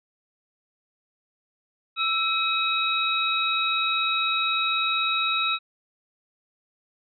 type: tone cluster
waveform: sine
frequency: 1324 / 2541 / 3820 Hz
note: E6 / D#7 / A#7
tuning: +7 / +36 / +42 cents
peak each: -26 dBFS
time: 1.96-5.59 s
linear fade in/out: 50 ms
effects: none